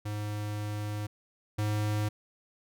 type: tone pair in turn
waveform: square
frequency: 104.8 / 105.53 Hz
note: G#2 / G#2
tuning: +16 / +28 cents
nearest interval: unison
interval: 12 cents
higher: second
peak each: -33 / -28 dBFS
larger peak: second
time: 0.05-1.07 / 1.58-2.09 s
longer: first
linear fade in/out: 10 ms
effects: none